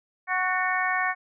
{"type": "harmonic tone with a mistuned harmonic", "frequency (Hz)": 370, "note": "F#4", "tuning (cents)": 0, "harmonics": [2, 3, 4, 5, 6], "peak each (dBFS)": [-29, -29, -31, -27, -31], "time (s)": [0.27, 1.15], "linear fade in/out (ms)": 50, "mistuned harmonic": 5, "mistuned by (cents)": -30, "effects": []}